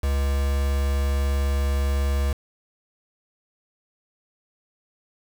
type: tone with quantisation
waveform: triangle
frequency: 69.3 Hz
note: C#2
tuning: in tune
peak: -18 dBFS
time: 0.03-2.33 s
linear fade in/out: 5 ms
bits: 5
effects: none